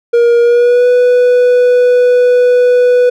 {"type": "tone with pitch glide", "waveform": "triangle", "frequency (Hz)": [472.9, 493.6], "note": ["A#4", "B4"], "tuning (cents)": [25, -1], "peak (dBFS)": -3, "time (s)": [0.13, 3.1], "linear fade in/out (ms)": 10, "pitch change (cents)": 74, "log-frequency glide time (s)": [0.41, 0.87], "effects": []}